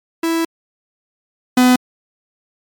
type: tone pair in turn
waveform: 45% pulse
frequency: 329.6 / 251.1 Hz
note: E4 / B3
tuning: 0 / +29 cents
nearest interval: perfect fourth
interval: 471 cents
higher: first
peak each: -15 / -8 dBFS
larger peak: second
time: 0.23-0.45 / 1.57-1.76 s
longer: first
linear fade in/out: 5 ms
effects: MP3 96 kbps